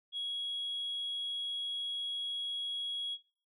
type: tone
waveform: sine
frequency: 3322 Hz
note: G#7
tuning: in tune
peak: -33 dBFS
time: 0.12-3.18 s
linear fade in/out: 50 ms
effects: noise-tail reverb RT60 0.5 s tail -19 dB re dry + tanh soft clip ceiling -31 dBFS